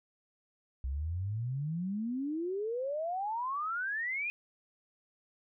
sine exponential sweep, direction up, 63 to 2500 Hz, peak -32 dBFS, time 0.84-4.3 s, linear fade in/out 0 ms, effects none

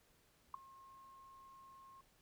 sine tone with ADSR envelope, 1073 Hz, C6, 43 cents sharp, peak -36 dBFS, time 0.54-2.01 s, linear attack 3 ms, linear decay 7 ms, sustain -21 dB, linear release 5 ms, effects pink hiss -72 dBFS RMS until 2.21 s

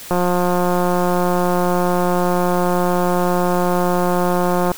click train, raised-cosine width 1 ms, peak -5 dBFS, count 821, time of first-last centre 0.11-4.717 s, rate 178 Hz, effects white hiss -35 dBFS RMS until 4.77 s

